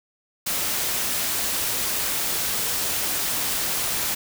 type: noise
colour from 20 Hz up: white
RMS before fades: -25 dBFS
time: 0.46-4.15 s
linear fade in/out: 10 ms
effects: none